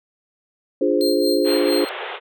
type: chord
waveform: sine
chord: D half-diminished seventh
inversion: none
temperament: equal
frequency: 293.7 / 349.2 / 415.3 / 523.3 Hz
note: D4 / F4 / Ab4 / C5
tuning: 0 / 0 / 0 / 0 cents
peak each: -21 dBFS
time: 0.81-1.85 s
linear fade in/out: 5 ms
type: tone with tremolo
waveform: 40% pulse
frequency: 4186 Hz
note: C8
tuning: in tune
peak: -22 dBFS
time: 1.01-1.89 s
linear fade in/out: 0 ms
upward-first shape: sine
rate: 4.4 Hz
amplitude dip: 70%
type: band-pass noise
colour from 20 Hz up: pink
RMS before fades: -30 dBFS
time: 1.44-2.2 s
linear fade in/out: 50 ms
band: 370 to 3600 Hz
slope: 96 dB/octave
effects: none